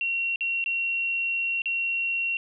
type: tone with dropouts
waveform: sine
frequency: 2738 Hz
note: F7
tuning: 35 cents flat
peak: -24 dBFS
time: 0.01-2.37 s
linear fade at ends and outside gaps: 1 ms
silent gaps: 0.359-0.408 / 0.641-0.66 / 1.619-1.657 s
effects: none